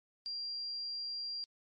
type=tone; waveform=sine; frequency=4758 Hz; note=D8; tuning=22 cents sharp; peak=-37 dBFS; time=0.26-1.44 s; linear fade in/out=0 ms; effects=MP3 48 kbps